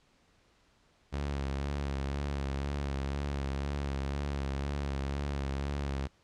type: tone with vibrato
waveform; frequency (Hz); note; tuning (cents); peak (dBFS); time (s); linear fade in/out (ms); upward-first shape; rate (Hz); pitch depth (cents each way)
sawtooth; 69.8; C#2; +13; -28; 1.12-6.08; 20; sine; 2; 41
effects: pink hiss -67 dBFS RMS until 6.23 s + low-pass 6000 Hz 12 dB/octave